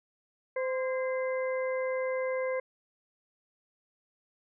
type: harmonic tone with a mistuned harmonic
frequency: 517 Hz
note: C5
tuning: 21 cents flat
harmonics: 1 / 2 / 3 / 4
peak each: -29 / -40 / -44 / -40 dBFS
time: 0.56-2.6 s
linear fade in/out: 5 ms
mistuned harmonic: 3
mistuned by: +69 cents
effects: none

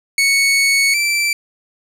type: tone pair in turn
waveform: sawtooth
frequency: 2217 / 2336 Hz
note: C#7 / D7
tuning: 0 / -10 cents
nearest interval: minor second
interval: 90 cents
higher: second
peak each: -8 / -11 dBFS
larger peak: first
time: 0.18-0.94 / 0.94-1.33 s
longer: first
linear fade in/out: 2 ms
effects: low-pass 12000 Hz 12 dB/octave

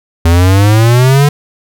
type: exponential sweep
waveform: square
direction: up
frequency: 82 to 147.6 Hz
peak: -5 dBFS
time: 0.25-1.29 s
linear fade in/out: 5 ms
effects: none

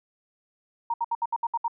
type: tone bursts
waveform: sine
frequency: 932.3 Hz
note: A#5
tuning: in tune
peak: -23 dBFS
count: 8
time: 0.9-1.681 s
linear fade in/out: 5 ms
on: 39 ms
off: 67 ms
effects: none

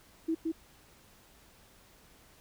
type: tone with echo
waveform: sine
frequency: 324.6 Hz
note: E4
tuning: 27 cents flat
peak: -27 dBFS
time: 0.28-0.35 s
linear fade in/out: 10 ms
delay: 170 ms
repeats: 1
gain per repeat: -2 dB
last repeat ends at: 0.52 s
effects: pink hiss -60 dBFS RMS until 2.4 s

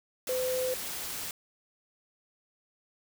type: tone in noise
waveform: sine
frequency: 510 Hz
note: C5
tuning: 44 cents flat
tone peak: -28 dBFS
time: 0.29-0.74 s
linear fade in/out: 2 ms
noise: white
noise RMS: -37 dBFS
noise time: 0.27-1.31 s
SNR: +6 dB
effects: none

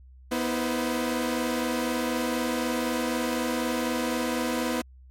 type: tone cluster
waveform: sawtooth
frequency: 244.5 / 322.3 / 513 Hz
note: B3 / E4 / C5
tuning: -17 / -39 / -34 cents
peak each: -24 / -27 / -28 dBFS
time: 0.31-4.82 s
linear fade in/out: 10 ms
effects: added 64 Hz sine -47 dBFS peak until 5.1 s + MP3 64 kbps

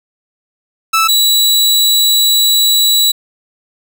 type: tone pair in turn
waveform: sawtooth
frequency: 1314 / 3923 Hz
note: E6 / B7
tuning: -6 / -12 cents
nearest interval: octave + perfect fifth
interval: 1894 cents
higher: second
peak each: -5 dBFS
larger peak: neither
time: 0.93-1.08 / 1.08-3.12 s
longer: second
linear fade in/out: 10 ms
effects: none

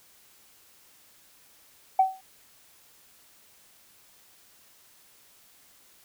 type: tone with exponential decay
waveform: sine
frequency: 761 Hz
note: F#5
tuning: 48 cents sharp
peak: -13 dBFS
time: 1.99-2.21 s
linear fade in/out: 5 ms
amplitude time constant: 46 ms
effects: tanh soft clip ceiling -9 dBFS + white hiss -58 dBFS RMS until 6.04 s

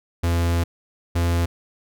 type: tone pair in turn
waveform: 45% pulse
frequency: 85.1 / 85.43 Hz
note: F2 / F2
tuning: -44 / -38 cents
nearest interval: unison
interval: 6 cents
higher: second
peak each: -18 dBFS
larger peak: neither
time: 0.23-0.64 / 1.15-1.46 s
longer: first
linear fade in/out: 10 ms
effects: none

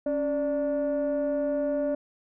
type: tone pair together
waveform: sine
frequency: 277.2 / 587.3 Hz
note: C#4 / D5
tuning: 0 / 0 cents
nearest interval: octave + minor second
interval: 1300 cents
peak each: -27 / -24 dBFS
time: 0.06-1.95 s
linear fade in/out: 5 ms
effects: tanh soft clip ceiling -21 dBFS

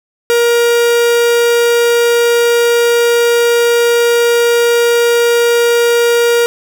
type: tone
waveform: 45% pulse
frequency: 472.6 Hz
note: A#4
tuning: 24 cents sharp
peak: -8 dBFS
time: 0.3-6.46 s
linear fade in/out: 0 ms
effects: none

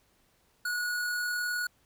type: tone with amplitude modulation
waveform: square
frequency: 1458 Hz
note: F#6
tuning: 26 cents flat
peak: -29 dBFS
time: 0.65-1.67 s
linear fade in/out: 5 ms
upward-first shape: sine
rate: 39.7 Hz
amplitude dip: 25%
effects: pink hiss -68 dBFS RMS until 1.85 s

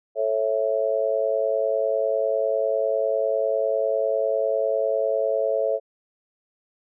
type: chord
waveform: sine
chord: A major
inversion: none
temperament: just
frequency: 440 / 550 / 660 Hz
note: A4 / C#5 / E5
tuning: 0 / -14 / +2 cents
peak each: -26 / -23 / -25 dBFS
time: 0.15-5.8 s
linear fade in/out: 50 ms
effects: none

